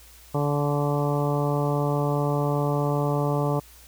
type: harmonic tone with a mistuned harmonic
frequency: 144.9 Hz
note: D3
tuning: 23 cents flat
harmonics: 1 / 2 / 3 / 4 / 5 / 6 / 7 / 8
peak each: -24 / -30 / -29 / -30 / -34 / -33 / -36 / -36 dBFS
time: 0.34-3.6 s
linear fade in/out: 10 ms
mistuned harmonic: 7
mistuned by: +29 cents
effects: added 60 Hz sine -51 dBFS peak until 3.87 s + white hiss -51 dBFS RMS until 3.87 s